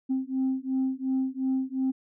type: beating tone pair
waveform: sine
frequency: 261.6 / 264.4 Hz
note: C4 / C4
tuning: 0 / +18 cents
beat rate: 2.8 Hz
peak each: -27 dBFS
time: 0.09-1.92 s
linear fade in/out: 20 ms
effects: tanh soft clip ceiling -20 dBFS